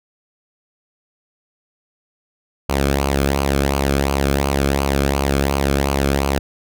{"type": "tone with flanger", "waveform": "sawtooth", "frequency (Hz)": 69.3, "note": "C#2", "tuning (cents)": 0, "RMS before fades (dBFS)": -18, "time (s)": [2.69, 6.39], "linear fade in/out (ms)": 5, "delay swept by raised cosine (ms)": [0.54, 1.08], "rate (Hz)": 2.8, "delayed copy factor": -0.6, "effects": []}